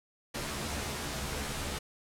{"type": "noise with comb filter", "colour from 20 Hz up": "pink", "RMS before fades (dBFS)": -36, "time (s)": [0.34, 1.79], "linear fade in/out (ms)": 10, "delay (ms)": 14, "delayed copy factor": 0.85, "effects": ["low-pass 11000 Hz 12 dB/octave"]}